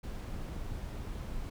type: noise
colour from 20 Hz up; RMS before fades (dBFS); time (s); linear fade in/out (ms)
brown; -39; 0.03-1.5; 10
effects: none